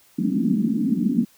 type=band-pass noise; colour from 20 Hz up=pink; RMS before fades=-21 dBFS; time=0.18-1.25 s; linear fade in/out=10 ms; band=190 to 270 Hz; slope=48 dB/octave; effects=white hiss -56 dBFS RMS until 1.37 s